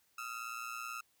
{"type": "ring-modulated tone", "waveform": "30% pulse", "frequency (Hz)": 1318.5, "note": "E6", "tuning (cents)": 0, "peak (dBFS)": -35, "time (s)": [0.18, 1.01], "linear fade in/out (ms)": 5, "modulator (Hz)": 59.3, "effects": ["white hiss -73 dBFS RMS until 1.2 s"]}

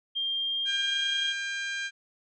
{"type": "tone with pitch glide", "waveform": "sine", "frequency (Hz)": [3195, 3227], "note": ["G7", "G7"], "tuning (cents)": [32, 50], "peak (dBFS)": -27, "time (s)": [0.15, 1.33], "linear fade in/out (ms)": 20, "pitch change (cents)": 18, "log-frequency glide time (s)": [0.37, 1.01]}
{"type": "harmonic tone", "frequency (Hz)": 799, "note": "G5", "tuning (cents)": 33, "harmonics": [2, 3, 4, 5, 6, 7, 8, 9, 10], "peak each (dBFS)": [-32, -38, -39, -44, -50, -54, -45, -56, -55], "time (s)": [0.65, 1.91], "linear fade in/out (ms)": 50}
{"effects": []}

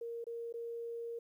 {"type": "tone with dropouts", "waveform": "sine", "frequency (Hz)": 466.2, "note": "A#4", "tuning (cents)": 0, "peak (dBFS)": -39, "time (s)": [0.01, 1.19], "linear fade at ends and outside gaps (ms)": 5, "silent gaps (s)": [[0.242, 0.267], [0.526, 0.539]], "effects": ["12-bit"]}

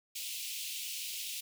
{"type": "high-pass noise", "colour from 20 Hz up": "pink", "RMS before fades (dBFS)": -40, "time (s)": [0.15, 1.41], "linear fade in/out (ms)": 10, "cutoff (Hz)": 2500, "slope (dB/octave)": 48, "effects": []}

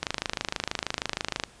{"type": "click train", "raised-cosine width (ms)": 0.2, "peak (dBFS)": -9, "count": 38, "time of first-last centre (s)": [0.03, 1.437], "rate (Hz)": 26.3, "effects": ["pink hiss -53 dBFS RMS until 1.6 s", "resampled to 22050 Hz"]}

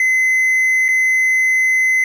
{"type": "tone with dropouts", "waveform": "triangle", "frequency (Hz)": 2044, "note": "C7", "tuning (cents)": -41, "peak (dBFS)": -10, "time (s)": [0, 2.04], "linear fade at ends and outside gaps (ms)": 2, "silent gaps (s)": [0.883, 0.887], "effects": []}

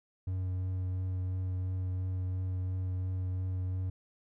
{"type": "tone with vibrato", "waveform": "triangle", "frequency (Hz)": 92.5, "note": "F#2", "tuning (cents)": 0, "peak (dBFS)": -29, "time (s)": [0.27, 3.9], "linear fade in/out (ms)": 5, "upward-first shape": "triangle", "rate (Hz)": 2.9, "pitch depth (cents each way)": 14, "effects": []}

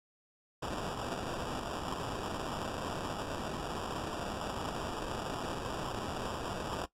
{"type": "noise with sample-and-hold", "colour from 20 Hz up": "blue", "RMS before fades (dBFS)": -38, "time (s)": [0.62, 6.86], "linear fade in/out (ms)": 10, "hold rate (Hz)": 2100, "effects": ["noise-tail reverb RT60 0.1 s tail -17 dB re dry", "low-pass 9000 Hz 12 dB/octave"]}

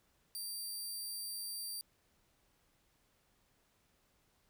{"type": "tone", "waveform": "15% pulse", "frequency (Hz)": 4699, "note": "D8", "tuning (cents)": 0, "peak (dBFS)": -34, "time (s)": [0.35, 1.81], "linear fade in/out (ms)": 0, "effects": ["pink hiss -74 dBFS RMS until 4.49 s"]}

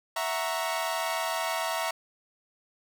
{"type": "chord", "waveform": "sawtooth", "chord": "F# dominant seventh", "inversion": "third", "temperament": "equal", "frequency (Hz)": [659.3, 740, 932.3, 1108.7], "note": ["E5", "F#5", "A#5", "C#6"], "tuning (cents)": [0, 0, 0, 0], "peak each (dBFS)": [-28, -33, -29, -32], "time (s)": [0.16, 1.91], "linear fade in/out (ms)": 5, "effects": []}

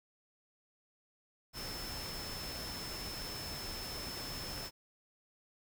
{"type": "tone in noise", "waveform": "sine", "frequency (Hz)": 5274, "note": "E8", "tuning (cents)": 0, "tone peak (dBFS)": -44, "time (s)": [1.53, 4.71], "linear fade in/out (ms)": 50, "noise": "pink", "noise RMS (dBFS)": -44, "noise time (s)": [1.53, 4.71], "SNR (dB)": -3, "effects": []}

